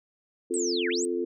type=chord; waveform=sine; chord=F major; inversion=second; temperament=equal; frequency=261.6 / 349.2 / 440 Hz; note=C4 / F4 / A4; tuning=0 / 0 / 0 cents; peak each=-34 / -28 / -31 dBFS; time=0.5-1.25 s; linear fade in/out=10 ms
type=linear two-way sweep; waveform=sine; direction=down then up; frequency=8420 to 1424 to 8420 Hz; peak=-29 dBFS; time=0.54-1.05 s; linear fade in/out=0 ms; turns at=0.89 s
effects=none